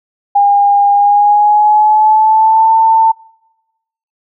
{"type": "tone with pitch glide", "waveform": "sine", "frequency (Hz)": [810, 893.6], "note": ["G#5", "A5"], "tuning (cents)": [-43, 27], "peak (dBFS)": -5, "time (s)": [0.35, 3.12], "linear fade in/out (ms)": 10, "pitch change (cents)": 170, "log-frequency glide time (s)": [0.93, 2.73], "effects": ["noise-tail reverb RT60 1.0 s tail -25 dB re dry"]}